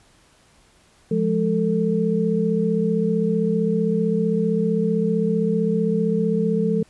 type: tone cluster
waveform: sine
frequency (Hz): 173.7 / 209.2 / 445.7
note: F3 / G#3 / A4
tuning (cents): -9 / +13 / +22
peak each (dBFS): -22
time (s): 1.11-6.83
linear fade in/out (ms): 5
effects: pink hiss -56 dBFS RMS until 6.89 s + resampled to 24000 Hz